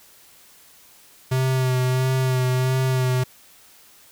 square tone with vibrato, 129.1 Hz, C3, 23 cents flat, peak -19 dBFS, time 1.31-3.24 s, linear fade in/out 10 ms, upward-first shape sine, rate 1.5 Hz, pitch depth 24 cents each way, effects white hiss -51 dBFS RMS until 4.11 s

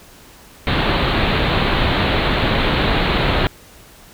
pink low-pass noise, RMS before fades -17 dBFS, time 0.67-3.47 s, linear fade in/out 0 ms, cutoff 4200 Hz, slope 96 dB/octave, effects pink hiss -44 dBFS RMS until 4.13 s

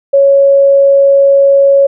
sine tone, 554.4 Hz, C#5, in tune, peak -3 dBFS, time 0.13-1.87 s, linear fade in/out 10 ms, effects none

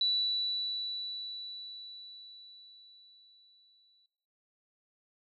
sine tone with exponential decay, 3951 Hz, B7, in tune, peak -25 dBFS, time 0.01-4.06 s, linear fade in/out 2 ms, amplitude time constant 880 ms, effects noise-tail reverb RT60 0.9 s tail -20 dB re dry

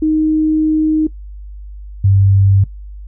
sine tone pair in turn, 311.1 / 97.99 Hz, D#4 / G2, 0 / 0 cents, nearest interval octave + minor sixth, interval 2000 cents, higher first, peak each -10 / -7 dBFS, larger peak second, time 0.02-1.07 / 2.04-2.64 s, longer first, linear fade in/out 5 ms, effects noise-tail reverb RT60 0.1 s tail -19 dB re dry + added 50 Hz sine -28 dBFS peak until 3.07 s

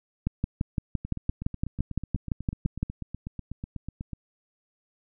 two click trains, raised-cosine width 5 ms, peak -22 / -13 dBFS, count 26 / 16, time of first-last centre 1.05-4.133 / 0.27-2.83 s, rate 8.11 / 5.86 Hz, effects none

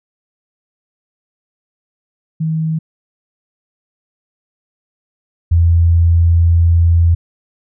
sine tone pair in turn, 159.3 / 84.39 Hz, D#3 / E2, +41 / +41 cents, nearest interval major seventh, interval 1100 cents, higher first, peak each -14 / -7 dBFS, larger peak second, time 2.4-2.79 / 5.51-7.15 s, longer second, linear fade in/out 10 ms, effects none

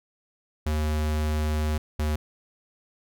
square tone pair in turn, 76.5 / 76.02 Hz, D#2 / D#2, -29 / -40 cents, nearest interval unison, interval 11 cents, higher first, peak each -24 dBFS, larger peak neither, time 0.66-1.78 / 1.99-2.16 s, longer first, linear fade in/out 5 ms, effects none

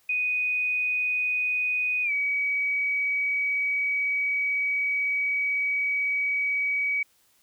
sine tone with pitch glide, 2489 to 2269 Hz, D#7 to C#7, 0 to +40 cents, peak -23 dBFS, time 0.09-7.03 s, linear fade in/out 5 ms, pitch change -160 cents, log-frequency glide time 2.03-2.12 s, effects white hiss -64 dBFS RMS until 7.42 s

